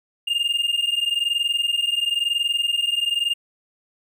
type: tone pair together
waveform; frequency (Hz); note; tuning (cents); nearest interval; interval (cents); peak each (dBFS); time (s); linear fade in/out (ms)
triangle; 2808 / 2829; F7 / F7; +9 / +22; unison; 13; -21; 0.27-3.34; 10
effects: none